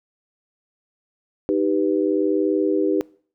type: chord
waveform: sine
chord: Eb augmented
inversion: none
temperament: equal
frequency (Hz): 311.1 / 392 / 493.9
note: Eb4 / G4 / B4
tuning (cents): 0 / 0 / 0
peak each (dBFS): -21 / -21 / -24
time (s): 1.49-3.01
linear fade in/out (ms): 0
effects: noise-tail reverb RT60 0.5 s tail -24 dB re dry